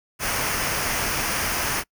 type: noise with comb filter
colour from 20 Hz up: pink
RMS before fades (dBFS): -25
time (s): 0.19-1.84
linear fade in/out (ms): 50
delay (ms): 0.26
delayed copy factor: -0.55
effects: noise-tail reverb RT60 0.1 s tail -25 dB re dry